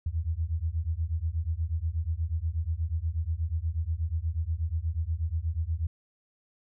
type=beating tone pair; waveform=sine; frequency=77.5 / 85.8 Hz; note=D#2 / F2; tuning=-6 / -30 cents; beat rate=8.3 Hz; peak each=-30 dBFS; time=0.06-5.87 s; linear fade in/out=5 ms; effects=none